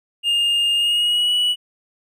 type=tone with pitch glide; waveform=triangle; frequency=2824 to 2941 Hz; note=F7 to F#7; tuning=+19 to -11 cents; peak=-14 dBFS; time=0.23-1.56 s; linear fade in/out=50 ms; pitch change=+70 cents; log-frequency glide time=0.75-1.33 s; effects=none